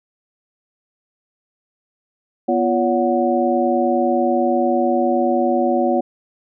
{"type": "tone cluster", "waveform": "sine", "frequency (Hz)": [244.7, 344.9, 566, 736], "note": ["B3", "F4", "C#5", "F#5"], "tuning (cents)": [-16, -22, 36, -9], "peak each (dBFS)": -20, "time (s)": [2.48, 6.01], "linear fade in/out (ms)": 10, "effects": []}